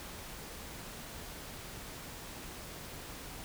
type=silence; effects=pink hiss -46 dBFS RMS until 3.44 s